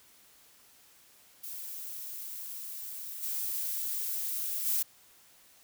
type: noise with level steps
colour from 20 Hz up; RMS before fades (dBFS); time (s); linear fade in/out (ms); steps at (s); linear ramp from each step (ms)
violet; -41 / -34 / -29; 1.43-4.83; 10; 3.22 / 4.65; 20
effects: white hiss -60 dBFS RMS until 5.63 s